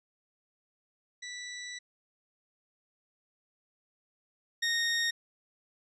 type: tone pair in turn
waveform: 20% pulse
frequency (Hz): 1966 / 1856.5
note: B6 / A#6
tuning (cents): -8 / -8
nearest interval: minor second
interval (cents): 100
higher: first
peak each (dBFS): -34 / -22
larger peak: second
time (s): 1.22-1.79 / 4.62-5.11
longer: first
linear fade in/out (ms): 10
effects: resampled to 24000 Hz